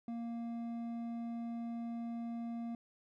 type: tone with hard clipping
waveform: triangle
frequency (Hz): 233.1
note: A#3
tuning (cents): 0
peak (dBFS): -40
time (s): 0.08-2.75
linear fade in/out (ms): 2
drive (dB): 10
effects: none